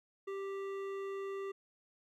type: tone with hard clipping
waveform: sine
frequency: 392 Hz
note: G4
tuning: in tune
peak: -40 dBFS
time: 0.27-1.52 s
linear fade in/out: 10 ms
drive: 12 dB
effects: none